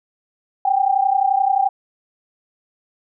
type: tone pair together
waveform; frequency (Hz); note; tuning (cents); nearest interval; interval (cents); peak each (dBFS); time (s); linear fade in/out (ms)
sine; 766.5 / 798; G5 / G5; -39 / +31; minor second; 70; -17; 0.65-1.69; 5
effects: none